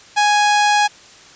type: tone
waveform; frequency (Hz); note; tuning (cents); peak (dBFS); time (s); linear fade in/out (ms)
sawtooth; 830.6; G#5; 0; -8; 0.16-0.88; 20
effects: white hiss -43 dBFS RMS until 1.35 s + resampled to 16000 Hz